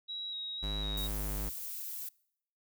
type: tone with vibrato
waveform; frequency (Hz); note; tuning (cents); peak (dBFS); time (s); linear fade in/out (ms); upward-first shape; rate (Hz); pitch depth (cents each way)
sine; 3835; A#7; +48; -37; 0.08-1.08; 20; square; 2; 16
type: tone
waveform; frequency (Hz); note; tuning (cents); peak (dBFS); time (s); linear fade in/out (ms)
square; 51.3; G#1; -21; -35; 0.62-1.5; 20
type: noise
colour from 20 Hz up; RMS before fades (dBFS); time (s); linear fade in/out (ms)
violet; -41; 0.97-2.09; 5
effects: noise-tail reverb RT60 0.7 s tail -24 dB re dry